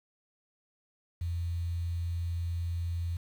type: tone with quantisation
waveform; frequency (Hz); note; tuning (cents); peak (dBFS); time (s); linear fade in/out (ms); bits
sine; 85.4; F2; -38; -30; 1.21-3.17; 5; 9
effects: none